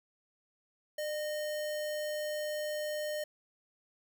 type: tone with sample-and-hold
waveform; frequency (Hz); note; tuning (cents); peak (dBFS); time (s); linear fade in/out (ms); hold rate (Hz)
sine; 603; D5; +46; -33; 0.98-3.24; 5; 2450
effects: none